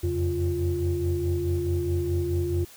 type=tone cluster; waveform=sine; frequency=85.7 / 90.4 / 136.9 / 349.4 Hz; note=F2 / F#2 / C#3 / F4; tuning=-32 / -40 / -21 / +1 cents; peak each=-26 / -30 / -34 / -26 dBFS; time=0.03-2.65 s; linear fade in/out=10 ms; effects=tanh soft clip ceiling -16 dBFS + white hiss -49 dBFS RMS until 2.76 s